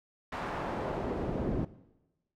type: noise with band-pass filter sweep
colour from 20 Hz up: brown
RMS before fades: -34 dBFS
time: 0.32-1.65 s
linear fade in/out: 5 ms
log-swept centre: 1300 to 260 Hz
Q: 0.95
effects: noise-tail reverb RT60 1.0 s tail -18 dB re dry